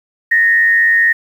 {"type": "tone with frequency modulation", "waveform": "sine", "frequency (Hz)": 1850, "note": "A#6", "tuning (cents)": -14, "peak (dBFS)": -8, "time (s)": [0.31, 1.13], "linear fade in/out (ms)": 10, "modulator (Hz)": 104, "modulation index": 0.52, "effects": ["7-bit"]}